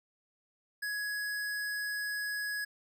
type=tone; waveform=square; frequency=1674 Hz; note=G#6; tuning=13 cents sharp; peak=-34 dBFS; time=0.82-2.65 s; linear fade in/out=10 ms; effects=none